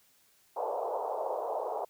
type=band-pass noise; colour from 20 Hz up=pink; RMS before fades=-34 dBFS; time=0.56-1.85 s; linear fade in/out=10 ms; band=450 to 960 Hz; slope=48 dB/octave; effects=white hiss -66 dBFS RMS until 1.89 s